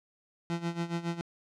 30% pulse tone with tremolo, 169.7 Hz, F3, 49 cents flat, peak -26 dBFS, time 0.5-1.21 s, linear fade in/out 0 ms, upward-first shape sine, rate 7.2 Hz, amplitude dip 80%, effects low-pass 6000 Hz 12 dB/octave

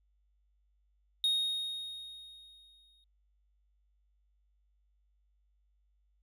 triangle tone with exponential decay, 3729 Hz, A#7, in tune, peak -24 dBFS, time 1.24-3.04 s, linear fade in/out 1 ms, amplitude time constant 390 ms, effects added 50 Hz sine -69 dBFS peak until 6.22 s

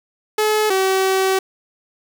sawtooth tone pair in turn, 428.2 / 381.5 Hz, A4 / G4, -47 / -47 cents, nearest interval major second, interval 200 cents, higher first, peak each -11 dBFS, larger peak neither, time 0.38-0.7 / 0.7-1.39 s, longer second, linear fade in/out 5 ms, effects 8-bit

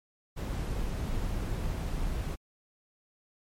brown noise, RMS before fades -32 dBFS, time 0.36-2.36 s, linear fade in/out 20 ms, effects MP3 64 kbps

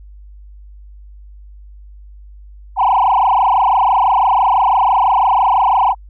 sine tone with frequency modulation, 880 Hz, A5, in tune, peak -8 dBFS, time 2.76-5.95 s, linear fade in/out 50 ms, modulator 26 Hz, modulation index 5.2, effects tanh soft clip ceiling -6 dBFS + added 50 Hz sine -35 dBFS peak until 6.09 s

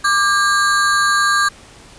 square ring-modulated tone, 1396.9 Hz, F6, in tune, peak -10 dBFS, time 0.04-1.49 s, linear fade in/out 10 ms, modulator 216 Hz, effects pink hiss -42 dBFS RMS until 1.98 s + resampled to 22050 Hz

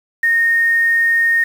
sine tone with quantisation, 1846 Hz, A#6, 17 cents flat, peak -11 dBFS, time 0.23-1.44 s, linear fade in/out 5 ms, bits 6, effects none

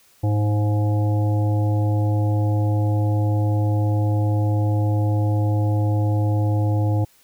harmonic tone with a mistuned harmonic, 105 Hz, G#2, 19 cents sharp, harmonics 1 / 3 / 5 / 7 / 8, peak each -17 / -27 / -31 / -34 / -35 dBFS, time 0.23-7.05 s, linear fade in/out 10 ms, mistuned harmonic 7, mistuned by -47 cents, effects white hiss -56 dBFS RMS until 7.23 s

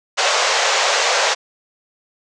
pink band-pass noise, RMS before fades -17 dBFS, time 0.17-1.35 s, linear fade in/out 20 ms, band 480 to 7200 Hz, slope 48 dB/octave, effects none

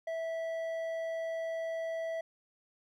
sine tone with hard clipping, 655 Hz, E5, 11 cents flat, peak -35 dBFS, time 0.07-2.21 s, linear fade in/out 5 ms, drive 6 dB, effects none

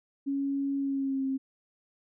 sine tone with pitch glide, 277.2 to 267.3 Hz, C#4 to C4, 0 to +37 cents, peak -27 dBFS, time 0.26-1.38 s, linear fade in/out 20 ms, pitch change -63 cents, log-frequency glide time 0.78-1.26 s, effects none

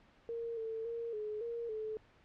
sine tone with pitch steps, 463.9 / 446.9 / 464.5 / 424.9 / 467.6 / 434.1 Hz, A#4 / A4 / A#4 / G#4 / A#4 / A4, -8 / +27 / -6 / +40 / +5 / -23 cents, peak -37 dBFS, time 0.29-1.97 s, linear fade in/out 0 ms, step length 280 ms, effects pink hiss -65 dBFS RMS until 2.24 s + low-pass 3000 Hz 12 dB/octave

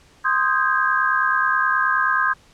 sine chord, Ab major seventh, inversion first, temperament equal with one note detuned, 1046.5 / 1244.5 / 1568 / 1637.4 Hz, C6 / Eb6 / G6 / Ab6, 0 / 0 / 0 / -25 cents, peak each -22 dBFS, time 0.24-2.34 s, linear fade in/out 20 ms, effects pink hiss -53 dBFS RMS until 2.53 s + low-pass 8000 Hz 12 dB/octave

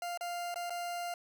40% pulse tone with dropouts, 698.5 Hz, F5, in tune, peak -35 dBFS, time 0.02-1.14 s, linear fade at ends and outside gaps 2 ms, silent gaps 0.175-0.209 / 0.543-0.558 / 0.697-0.704 s, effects none

